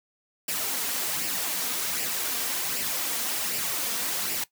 white noise with flanger, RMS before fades -29 dBFS, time 0.48-4.44 s, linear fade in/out 5 ms, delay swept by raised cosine 0.39 to 4.39 ms, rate 1.3 Hz, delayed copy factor +0.5, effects noise-tail reverb RT60 0.1 s tail -18 dB re dry + high-pass 150 Hz 12 dB/octave

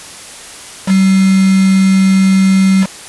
sine tone with quantisation, 191.2 Hz, G3, 43 cents flat, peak -6 dBFS, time 0.86-2.87 s, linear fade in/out 50 ms, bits 3, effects white hiss -31 dBFS RMS until 3.08 s + resampled to 24000 Hz

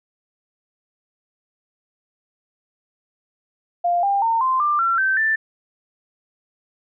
sine tone with pitch steps, 698.5 / 797.7 / 911.1 / 1040.5 / 1188.4 / 1357.2 / 1550.1 / 1770.3 Hz, F5 / G5 / A#5 / C6 / D6 / F6 / G6 / A6, 0 / +30 / -40 / -10 / +20 / -50 / -20 / +10 cents, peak -16 dBFS, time 3.84-5.36 s, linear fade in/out 10 ms, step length 190 ms, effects none

